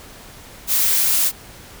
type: noise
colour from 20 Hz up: blue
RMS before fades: -17 dBFS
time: 0.67-1.32 s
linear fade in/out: 50 ms
effects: pink hiss -41 dBFS RMS until 1.8 s